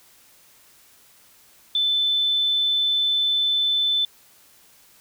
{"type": "tone", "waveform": "sine", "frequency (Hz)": 3520, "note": "A7", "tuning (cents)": 0, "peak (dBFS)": -18, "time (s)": [1.75, 4.05], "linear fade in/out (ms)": 2, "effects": ["white hiss -54 dBFS RMS until 5 s"]}